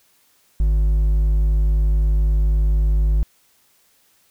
triangle tone with hard clipping, 51.91 Hz, G#1, in tune, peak -15 dBFS, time 0.6-3.23 s, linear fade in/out 0 ms, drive 7 dB, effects white hiss -59 dBFS RMS until 4.3 s

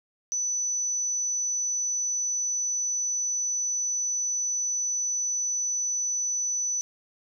sine tone, 5980 Hz, F#8, 17 cents sharp, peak -25 dBFS, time 0.32-6.81 s, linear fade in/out 0 ms, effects none

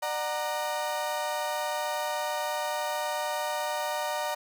35% pulse chord, D augmented, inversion none, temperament equal with one note detuned, 599.3 / 740 / 932.3 Hz, D5 / F#5 / A#5, +35 / 0 / 0 cents, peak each -31 / -34 / -31 dBFS, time 0.02-4.35 s, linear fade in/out 10 ms, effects none

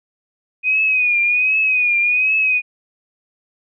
sine tone with vibrato, 2489 Hz, D#7, in tune, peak -13 dBFS, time 0.63-2.62 s, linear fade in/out 50 ms, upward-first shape triangle, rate 1.3 Hz, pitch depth 79 cents each way, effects none

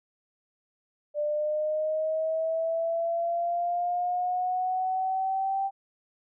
sine linear sweep, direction up, 591 to 784 Hz, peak -25 dBFS, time 1.14-5.71 s, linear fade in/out 50 ms, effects none

